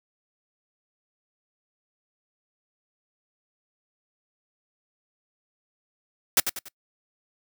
white noise with echo, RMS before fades -18 dBFS, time 6.37-6.4 s, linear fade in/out 2 ms, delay 95 ms, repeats 3, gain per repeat -8 dB, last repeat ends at 6.685 s, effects noise-tail reverb RT60 0.1 s tail -24 dB re dry + high-pass 100 Hz 12 dB/octave

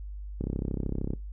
click train, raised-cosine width 3 ms, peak -18 dBFS, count 25, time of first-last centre 0.41-1.135 s, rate 33.1 Hz, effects noise-tail reverb RT60 0.2 s tail -21 dB re dry + added 50 Hz sine -36 dBFS peak until 1.32 s

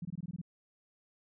sine tone bursts, 171.8 Hz, F3, 28 cents flat, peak -36 dBFS, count 8, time 0.02-0.415 s, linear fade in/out 5 ms, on 31 ms, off 21 ms, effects none

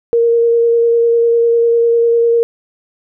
sine tone with vibrato, 466.2 Hz, A#4, in tune, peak -8 dBFS, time 0.13-2.43 s, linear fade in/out 0 ms, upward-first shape square, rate 10 Hz, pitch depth 9 cents each way, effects none

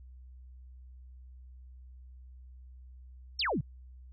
sine exponential sweep, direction down, 5588 to 113.2 Hz, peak -28 dBFS, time 3.39-3.61 s, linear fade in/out 5 ms, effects added 63 Hz sine -48 dBFS peak until 4.12 s

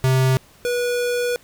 square tone pair in turn, 130.81 / 486.4 Hz, C3 / B4, 0 / -26 cents, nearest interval octave + major seventh, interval 2274 cents, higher second, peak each -15 / -20 dBFS, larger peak first, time 0.04-0.37 / 0.65-1.36 s, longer second, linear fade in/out 0 ms, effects pink hiss -51 dBFS RMS until 1.43 s

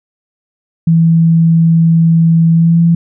sine tone with pitch glide, 164.81 to 168.18 Hz, E3 to E3, 0 to +35 cents, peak -5 dBFS, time 0.87-2.95 s, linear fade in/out 5 ms, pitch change +35 cents, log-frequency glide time 2.52-2.81 s, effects none

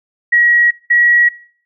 sine tone pair in turn, 1908 / 1915.8 Hz, A#6 / A#6, +40 / +47 cents, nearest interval unison, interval 7 cents, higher second, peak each -7 dBFS, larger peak neither, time 0.32-0.71 / 0.9-1.29 s, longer neither, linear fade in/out 10 ms, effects noise-tail reverb RT60 0.6 s tail -25 dB re dry

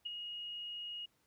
sine tone with ADSR envelope, 2877 Hz, F#7, 49 cents flat, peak -35 dBFS, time 0.05-1.06 s, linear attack 13 ms, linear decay 12 ms, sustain -6 dB, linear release 10 ms, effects pink hiss -75 dBFS RMS until 1.26 s + high-pass 60 Hz 12 dB/octave

